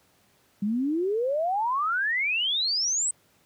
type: exponential sweep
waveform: sine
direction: up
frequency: 196 to 8270 Hz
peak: -23 dBFS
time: 0.62-3.11 s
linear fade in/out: 5 ms
effects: pink hiss -63 dBFS RMS until 3.45 s + high-pass 100 Hz 12 dB/octave